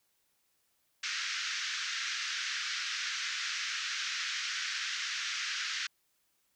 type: band-pass noise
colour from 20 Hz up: pink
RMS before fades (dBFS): -36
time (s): 1.03-5.87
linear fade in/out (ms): 5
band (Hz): 1400 to 6400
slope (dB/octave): 48
effects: white hiss -75 dBFS RMS until 6.55 s